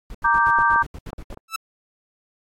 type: noise bursts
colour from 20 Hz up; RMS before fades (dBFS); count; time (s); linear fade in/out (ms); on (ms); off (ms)
brown; -34; 11; 0.1-1.346; 2; 46; 74
type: chord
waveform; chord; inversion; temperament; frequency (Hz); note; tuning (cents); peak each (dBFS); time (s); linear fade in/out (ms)
sine; G minor; first; equal; 932.3 / 1174.7 / 1568; Bb5 / D6 / G6; 0 / 0 / 0; -19; 0.24-0.83; 10
type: clicks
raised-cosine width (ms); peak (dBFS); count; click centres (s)
1; -16 / -17 / -17 / -23 / -26; 5; 0.587 / 0.76 / 1.131 / 1.327 / 1.374
type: tone with exponential growth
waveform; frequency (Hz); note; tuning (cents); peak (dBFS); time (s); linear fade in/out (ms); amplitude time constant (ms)
sawtooth; 1318.5; E6; 0; -17; 1.48-1.56; 5; 17
effects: AAC 48 kbps